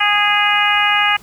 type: harmonic tone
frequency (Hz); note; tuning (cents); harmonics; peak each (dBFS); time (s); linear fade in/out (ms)
412.9; G#4; -10; 2 / 3 / 4 / 5 / 6 / 7; -19 / -19 / -19 / -19 / -19 / -19; 0-1.17; 10
effects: pink hiss -45 dBFS RMS until 1.22 s